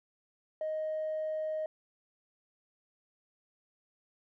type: tone with tanh clipping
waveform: triangle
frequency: 624 Hz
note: D#5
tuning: 5 cents sharp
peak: -32 dBFS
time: 0.61-1.66 s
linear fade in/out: 2 ms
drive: 5 dB
effects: none